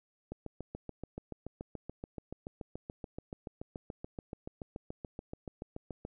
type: click train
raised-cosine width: 2 ms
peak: -27 dBFS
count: 41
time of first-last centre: 0.32-6.051 s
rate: 6.98 Hz
effects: none